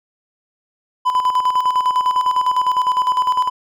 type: tone with tremolo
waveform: triangle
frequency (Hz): 1004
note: B5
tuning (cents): +28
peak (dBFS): -10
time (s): 1.05-3.5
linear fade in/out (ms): 20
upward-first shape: square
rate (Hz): 9.9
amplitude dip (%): 60
effects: none